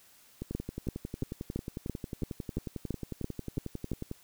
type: two click trains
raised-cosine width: 3 ms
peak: -23 / -19 dBFS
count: 42 / 11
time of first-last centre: 0.42-4.114 / 0.55-3.917 s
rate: 11.1 / 2.97 Hz
effects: white hiss -60 dBFS RMS until 4.23 s